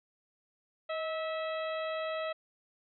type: harmonic tone with a mistuned harmonic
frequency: 650 Hz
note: E5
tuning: 24 cents flat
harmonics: 1 / 2 / 3 / 4 / 5 / 6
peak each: -34 / -40 / -44 / -46 / -48 / -50 dBFS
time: 0.89-2.33 s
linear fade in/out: 10 ms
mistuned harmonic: 1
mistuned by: -45 cents
effects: none